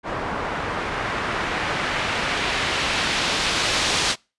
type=noise with low-pass filter sweep; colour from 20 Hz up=white; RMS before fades=-24 dBFS; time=0.03-4.16 s; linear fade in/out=50 ms; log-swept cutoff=1100 to 5100 Hz; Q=0.91; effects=noise-tail reverb RT60 0.3 s tail -26 dB re dry + resampled to 24000 Hz